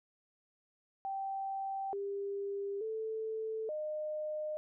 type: tone with pitch steps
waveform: sine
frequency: 779 / 399.3 / 440.7 / 611 Hz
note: G5 / G4 / A4 / D#5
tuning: -11 / +32 / +3 / -32 cents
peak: -35 dBFS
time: 1.05-4.57 s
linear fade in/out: 0 ms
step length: 880 ms
effects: none